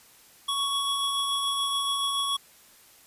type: tone pair together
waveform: square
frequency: 1117 / 3358 Hz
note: C#6 / G#7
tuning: +13 / +18 cents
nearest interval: octave + perfect fifth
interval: 1905 cents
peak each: -30 / -28 dBFS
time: 0.48-2.37 s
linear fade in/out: 10 ms
effects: white hiss -55 dBFS RMS until 3.06 s + resampled to 32000 Hz